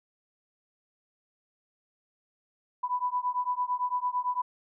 sine beating tone pair, 987.8 / 996.7 Hz, B5 / B5, 0 / +16 cents, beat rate 8.9 Hz, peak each -30 dBFS, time 2.83-4.42 s, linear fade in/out 10 ms, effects none

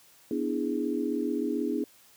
sine chord, E dominant seventh, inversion second, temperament equal, 246.9 / 293.7 / 329.6 / 415.3 Hz, B3 / D4 / E4 / G#4, 0 / 0 / 0 / 0 cents, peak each -32 / -31 / -33 / -33 dBFS, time 0.31-1.84 s, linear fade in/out 2 ms, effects white hiss -58 dBFS RMS until 2.16 s + high-pass 60 Hz 12 dB/octave

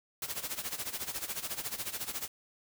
white noise with tremolo, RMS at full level -35 dBFS, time 0.22-2.28 s, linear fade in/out 2 ms, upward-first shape sine, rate 14 Hz, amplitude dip 80%, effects none

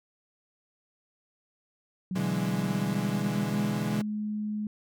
sine tone with pitch glide, 185 to 211.3 Hz, F#3 to G#3, 0 to +30 cents, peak -29 dBFS, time 2.11-4.67 s, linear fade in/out 2 ms, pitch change +230 cents, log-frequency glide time 2.28-4.04 s
35% pulse chord, E dominant seventh, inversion second, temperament equal, 123.47 / 146.83 / 164.81 / 207.7 Hz, B2 / D3 / E3 / G#3, 0 / 0 / 0 / 0 cents, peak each -33 dBFS, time 2.15-4.02 s, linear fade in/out 10 ms
effects none

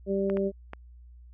harmonic tone, 196 Hz, G3, in tune, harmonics 1 / 2 / 3, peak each -29 / -27 / -32 dBFS, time 0.06-0.52 s, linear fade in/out 50 ms
clicks, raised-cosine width 0.5 ms, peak -22 dBFS, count 3, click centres 0.299 / 0.371 / 0.734 s
effects added 60 Hz sine -47 dBFS peak until 1.33 s

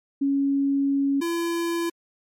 sine / square tone pair in turn, 277.5 / 338.4 Hz, C#4 / E4, +2 / +45 cents, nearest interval minor third, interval 343 cents, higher second, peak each -19 / -24 dBFS, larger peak first, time 0.21-1.21 / 1.21-1.9 s, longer first, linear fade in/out 10 ms, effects MP3 64 kbps

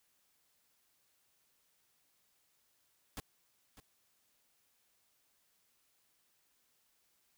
pink noise with echo, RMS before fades -43 dBFS, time 3.17-3.2 s, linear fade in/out 0 ms, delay 600 ms, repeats 1, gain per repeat -14 dB, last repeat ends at 3.8 s, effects white hiss -75 dBFS RMS until 7.37 s

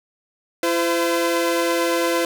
sawtooth tone pair together, 338.4 / 512 Hz, E4 / C5, +45 / -38 cents, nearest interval perfect fifth, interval 717 cents, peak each -17 dBFS, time 0.63-2.25 s, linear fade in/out 2 ms, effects none

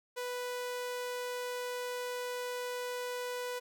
sawtooth tone, 493.9 Hz, B4, in tune, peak -32 dBFS, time 0.16-3.6 s, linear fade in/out 20 ms, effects none

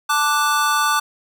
square chord, D major, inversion second, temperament equal, 880 / 1174.7 / 1480 Hz, A5 / D6 / F#6, 0 / 0 / 0 cents, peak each -23 / -19 / -22 dBFS, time 0.09-1 s, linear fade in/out 10 ms, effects none

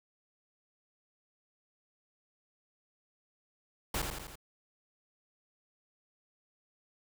pink noise with echo, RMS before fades -33 dBFS, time 3.94-4.02 s, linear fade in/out 5 ms, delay 84 ms, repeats 4, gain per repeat -4 dB, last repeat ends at 4.356 s, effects none

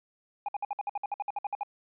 triangle tone bursts, 816 Hz, G#5, 31 cents flat, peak -27 dBFS, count 15, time 0.46-1.633 s, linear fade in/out 2 ms, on 25 ms, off 57 ms, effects resampled to 8000 Hz

